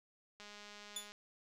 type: click train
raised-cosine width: 0.2 ms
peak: -36 dBFS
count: 150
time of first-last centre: 0.4-1.12 s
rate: 207 Hz
type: tone with exponential decay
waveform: 20% pulse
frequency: 3486 Hz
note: A7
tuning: 17 cents flat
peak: -31 dBFS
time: 0.96-1.11 s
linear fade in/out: 5 ms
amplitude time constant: 32 ms
effects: none